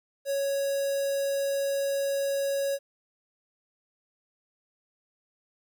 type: tone with notch filter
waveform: square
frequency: 554.4 Hz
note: C#5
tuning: in tune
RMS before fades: -28 dBFS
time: 0.25-2.79 s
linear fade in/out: 50 ms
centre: 2200 Hz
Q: 0.75
effects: 11-bit